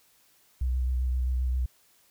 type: tone with vibrato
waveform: sine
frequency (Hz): 63.1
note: B1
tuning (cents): +38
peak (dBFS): -24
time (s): 0.61-1.66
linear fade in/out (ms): 5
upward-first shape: square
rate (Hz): 7.6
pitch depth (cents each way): 22
effects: white hiss -63 dBFS RMS until 2.1 s